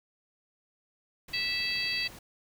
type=noise; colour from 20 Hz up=pink; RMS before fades=-49 dBFS; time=1.28-2.19 s; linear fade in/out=5 ms
type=harmonic tone; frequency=657 Hz; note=E5; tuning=6 cents flat; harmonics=3 / 4 / 5 / 6 / 7; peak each=-36 / -33 / -40 / -39 / -32 dBFS; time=1.33-2.08 s; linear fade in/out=10 ms
effects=none